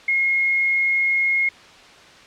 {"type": "tone", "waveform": "sine", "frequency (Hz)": 2154, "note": "C7", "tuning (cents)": 50, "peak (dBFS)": -16, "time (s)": [0.08, 1.49], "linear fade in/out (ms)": 5, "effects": ["white hiss -45 dBFS RMS until 2.26 s", "low-pass 4000 Hz 12 dB/octave"]}